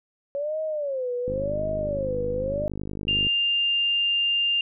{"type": "tone with vibrato", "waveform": "sine", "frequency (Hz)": 554.4, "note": "C#5", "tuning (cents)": 0, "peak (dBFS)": -25, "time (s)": [0.35, 2.68], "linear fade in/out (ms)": 0, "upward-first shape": "sine", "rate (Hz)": 0.92, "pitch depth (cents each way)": 220}
{"type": "click train", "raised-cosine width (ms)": 3, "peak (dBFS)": -20, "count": 102, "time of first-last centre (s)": [1.28, 3.268], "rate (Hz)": 50.8}
{"type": "tone", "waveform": "sine", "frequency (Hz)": 2799, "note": "F7", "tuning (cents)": 3, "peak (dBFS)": -20, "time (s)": [3.08, 4.61], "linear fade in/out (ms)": 2}
{"effects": []}